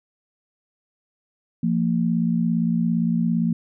sine tone pair together, 171.78 / 229.3 Hz, F3 / A#3, -28 / -28 cents, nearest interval perfect fourth, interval 500 cents, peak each -21 dBFS, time 1.63-3.53 s, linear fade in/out 5 ms, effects none

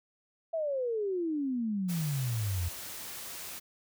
sine exponential sweep, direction down, 670 to 82.41 Hz, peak -29 dBFS, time 0.53-2.69 s, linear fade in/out 10 ms
white noise, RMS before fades -42 dBFS, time 1.88-3.6 s, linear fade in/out 20 ms
effects none

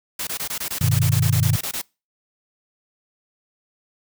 white noise bursts, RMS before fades -27 dBFS, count 16, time 0.19-1.816 s, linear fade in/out 5 ms, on 81 ms, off 22 ms
sine chord, G augmented, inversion none, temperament just, 98 / 122.5 / 153.12 Hz, G2 / B2 / D#3, 0 / -14 / -27 cents, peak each -20 / -20 / -21 dBFS, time 0.81-1.56 s, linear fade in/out 5 ms
effects noise-tail reverb RT60 0.3 s tail -26 dB re dry

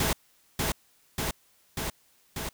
pink noise with echo, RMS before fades -26 dBFS, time 0-0.13 s, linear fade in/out 2 ms, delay 590 ms, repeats 4, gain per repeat -2 dB, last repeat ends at 2.49 s, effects white hiss -64 dBFS RMS until 2.53 s

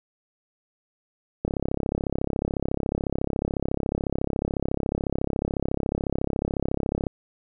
click train, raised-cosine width 2 ms, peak -11 dBFS, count 192, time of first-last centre 1.45-7.068 s, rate 34 Hz, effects none

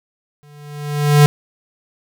square tone with exponential growth, 146.83 Hz, D3, in tune, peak -5 dBFS, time 0.43-1.26 s, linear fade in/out 0 ms, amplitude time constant 180 ms, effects none

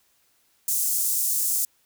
pink high-pass noise, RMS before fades -24 dBFS, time 0.68-1.65 s, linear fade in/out 2 ms, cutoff 7200 Hz, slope 24 dB/octave, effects white hiss -65 dBFS RMS until 1.85 s

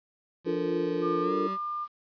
25% pulse tone with pitch glide, 173.1 to 192.07 Hz, F3 to G3, -15 to -35 cents, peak -31 dBFS, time 0.44-1.58 s, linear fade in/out 50 ms, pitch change +180 cents, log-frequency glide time 1.21-1.34 s
sine chord, Bb major seventh, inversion first, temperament equal, 293.7 / 349.2 / 440 / 466.2 Hz, D4 / F4 / A4 / Bb4, 0 / 0 / 0 / 0 cents, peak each -32 dBFS, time 0.46-1.48 s, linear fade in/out 10 ms
sine tone, 1200 Hz, D6, 37 cents sharp, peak -30 dBFS, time 1.01-1.88 s, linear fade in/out 50 ms
effects resampled to 11025 Hz + 10-bit

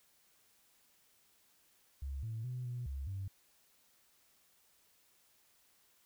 sine tone with pitch steps, 68.5 / 112 / 125.6 / 122.5 / 68.3 / 96.9 Hz, C#2 / A2 / B2 / B2 / C#2 / G2, -20 / +31 / +30 / -14 / -25 / -20 cents, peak -37 dBFS, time 2.02-3.28 s, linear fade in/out 5 ms, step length 210 ms, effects tanh soft clip ceiling -33 dBFS + white hiss -70 dBFS RMS until 6.05 s

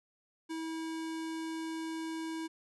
square tone, 323.2 Hz, E4, 34 cents flat, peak -37 dBFS, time 0.49-2.48 s, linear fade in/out 20 ms, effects resampled to 24000 Hz

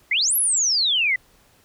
sine exponential two-way sweep, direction up then down, 1956 to 11840 to 1956 Hz, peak -17 dBFS, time 0.11-1.16 s, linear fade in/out 5 ms, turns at 0.36 s, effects pink hiss -57 dBFS RMS until 1.64 s

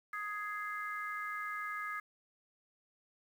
harmonic tone, 416.4 Hz, G#4, 5 cents sharp, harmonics 3 / 4 / 5, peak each -40 / -42 / -44 dBFS, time 0.13-2 s, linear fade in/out 5 ms, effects 10-bit

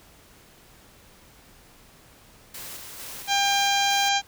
white noise with tremolo, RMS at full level -38 dBFS, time 2.54-4.09 s, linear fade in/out 5 ms, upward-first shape square, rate 2.2 Hz, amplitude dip 30%
harmonic tone, 798 Hz, G5, 31 cents sharp, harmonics 1 / 2 / 3 / 4 / 5 / 6 / 7 / 8 / 9, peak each -23 / -29 / -29 / -27 / -30 / -35 / -35 / -32 / -37 dBFS, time 3.27-4.22 s, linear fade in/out 50 ms
effects pink hiss -53 dBFS RMS until 4.27 s

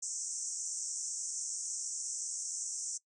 pink band-pass noise, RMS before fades -39 dBFS, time 0.02-2.98 s, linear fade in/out 10 ms, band 5700 to 8500 Hz, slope 96 dB/octave, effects noise-tail reverb RT60 0.1 s tail -20 dB re dry

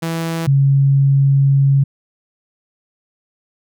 sawtooth / sine tone pair in turn, 164.81 / 138 Hz, E3 / C#3, 0 / -7 cents, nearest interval minor third, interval 307 cents, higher first, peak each -15 / -9 dBFS, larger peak second, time 0.02-0.47 / 0.47-1.84 s, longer second, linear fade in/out 10 ms, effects none

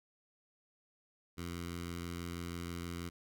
10% pulse tone with notch filter, 86.2 Hz, F2, 22 cents flat, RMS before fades -42 dBFS, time 1.37-3.1 s, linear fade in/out 20 ms, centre 590 Hz, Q 0.84, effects none

